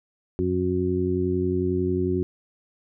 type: harmonic tone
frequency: 91.1 Hz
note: F#2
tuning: 26 cents flat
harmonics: 1 / 2 / 3 / 4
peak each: -28 / -29 / -28 / -24 dBFS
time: 0.39-2.23 s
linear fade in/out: 0 ms
effects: none